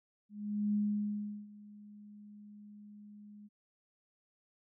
sine tone with ADSR envelope, 207.7 Hz, G#3, in tune, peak -28 dBFS, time 0.29-3.49 s, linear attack 450 ms, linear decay 730 ms, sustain -22 dB, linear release 30 ms, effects none

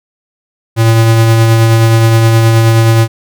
square tone with tremolo, 113.4 Hz, A#2, 47 cents flat, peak -4 dBFS, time 0.76-3.08 s, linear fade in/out 50 ms, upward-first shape triangle, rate 9.5 Hz, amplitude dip 30%, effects none

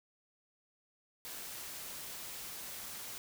white noise, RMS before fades -45 dBFS, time 1.25-3.18 s, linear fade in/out 0 ms, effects none

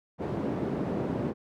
white band-pass noise, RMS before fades -31 dBFS, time 0.18-1.34 s, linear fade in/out 50 ms, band 120 to 340 Hz, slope 12 dB/octave, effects none

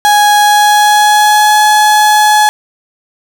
35% pulse tone with pitch glide, 830.6 to 847.1 Hz, G#5 to G#5, 0 to +34 cents, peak -3 dBFS, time 0.05-2.49 s, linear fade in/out 0 ms, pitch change +34 cents, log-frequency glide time 0.39-1.62 s, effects none

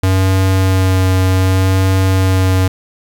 square tone with vibrato, 94.2 Hz, F#2, 32 cents sharp, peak -10 dBFS, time 0.03-2.68 s, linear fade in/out 5 ms, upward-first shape sine, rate 0.66 Hz, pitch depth 14 cents each way, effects 8-bit

